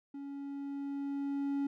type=tone with level ramp; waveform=triangle; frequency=280 Hz; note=C#4; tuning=18 cents sharp; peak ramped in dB=-39 to -28 dBFS; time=0.14-1.67 s; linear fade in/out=5 ms; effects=none